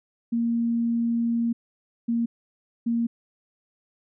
sine tone bursts at uneven times, 233.1 Hz, A#3, in tune, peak -21 dBFS, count 3, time 0.32-1.53 / 2.08-2.26 / 2.86-3.07 s, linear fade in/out 10 ms, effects none

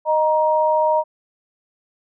sine tone pair together, 618.9 / 942 Hz, D#5 / A#5, -9 / +18 cents, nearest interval perfect fifth, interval 727 cents, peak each -17 dBFS, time 0.05-1.04 s, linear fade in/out 50 ms, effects none

